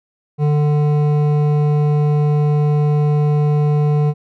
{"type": "tone with hard clipping", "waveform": "sine", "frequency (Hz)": 148.3, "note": "D3", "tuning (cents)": 17, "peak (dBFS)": -14, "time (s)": [0.38, 4.14], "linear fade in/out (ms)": 50, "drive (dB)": 11, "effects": []}